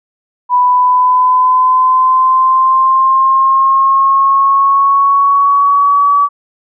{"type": "linear sweep", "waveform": "sine", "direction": "up", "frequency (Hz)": [987.8, 1145], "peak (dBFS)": -6, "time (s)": [0.49, 6.29], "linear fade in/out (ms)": 50, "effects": []}